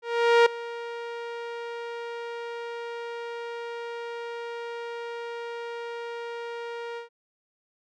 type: tone with ADSR envelope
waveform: sawtooth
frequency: 469.4 Hz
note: A#4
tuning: 12 cents sharp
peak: -10 dBFS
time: 0.02-7.09 s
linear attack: 440 ms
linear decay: 6 ms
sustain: -19 dB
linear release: 120 ms
effects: low-pass 3000 Hz 12 dB/octave